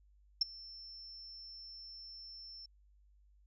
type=tone with ADSR envelope; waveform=sine; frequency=5360 Hz; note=E8; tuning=28 cents sharp; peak=-24 dBFS; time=0.41-2.66 s; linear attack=7 ms; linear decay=16 ms; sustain=-24 dB; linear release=4 ms; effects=added 50 Hz sine -63 dBFS peak until 3.46 s